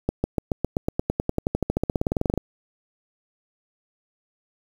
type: accelerating click train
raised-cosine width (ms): 2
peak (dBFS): -8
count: 29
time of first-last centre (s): 0.09-2.377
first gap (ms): 150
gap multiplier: 0.95
effects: 7-bit